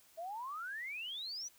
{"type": "exponential sweep", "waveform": "sine", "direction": "up", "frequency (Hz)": [636, 6110], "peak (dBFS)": -40, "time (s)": [0.17, 1.49], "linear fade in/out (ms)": 20, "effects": ["white hiss -65 dBFS RMS until 1.58 s"]}